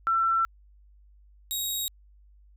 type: tone pair in turn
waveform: sine / 15% pulse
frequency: 1344 / 3789 Hz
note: E6 / A#7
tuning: +33 / +27 cents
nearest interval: octave + tritone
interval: 1794 cents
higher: second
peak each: -21 / -21 dBFS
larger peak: neither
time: 0.07-0.45 / 1.51-1.88 s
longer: first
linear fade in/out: 0 ms
effects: added 50 Hz sine -53 dBFS peak until 2.56 s